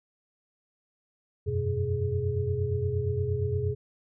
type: tone cluster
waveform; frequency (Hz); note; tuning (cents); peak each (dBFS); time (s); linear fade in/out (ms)
sine; 88.9 / 97.5 / 126 / 418.6; F2 / G2 / B2 / G#4; +31 / -9 / +35 / +14; -31; 1.46-3.75; 20
effects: none